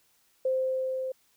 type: tone with level ramp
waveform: sine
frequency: 521 Hz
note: C5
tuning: 7 cents flat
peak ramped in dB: -23 to -30 dBFS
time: 0.45-1.12 s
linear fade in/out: 5 ms
effects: white hiss -67 dBFS RMS until 1.36 s